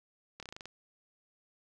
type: slowing click train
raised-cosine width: 0.2 ms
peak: -27 dBFS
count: 8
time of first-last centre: 0.4-0.656 s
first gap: 27 ms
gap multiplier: 1.1
effects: none